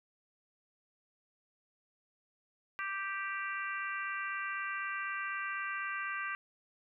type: harmonic tone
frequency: 392 Hz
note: G4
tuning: in tune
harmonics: 3 / 4 / 5 / 6 / 7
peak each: -40 / -39 / -42 / -45 / -46 dBFS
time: 2.79-6.35 s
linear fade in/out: 0 ms
effects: none